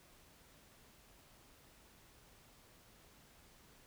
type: silence
effects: pink hiss -64 dBFS RMS until 3.86 s